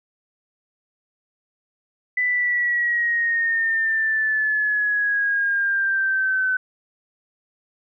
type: exponential sweep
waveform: sine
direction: down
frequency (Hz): 1997 to 1512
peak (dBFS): -18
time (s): 2.17-6.57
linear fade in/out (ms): 5
effects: none